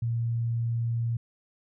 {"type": "tone", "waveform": "sine", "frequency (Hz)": 116.54, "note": "A#2", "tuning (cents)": 0, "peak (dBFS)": -25, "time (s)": [0.02, 1.17], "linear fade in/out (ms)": 5, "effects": []}